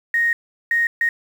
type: tone bursts at uneven times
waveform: sine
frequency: 1864.7 Hz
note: A#6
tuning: in tune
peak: -15 dBFS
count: 3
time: 0.14-0.33 / 0.71-0.87 / 1.01-1.09 s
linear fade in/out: 2 ms
effects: 7-bit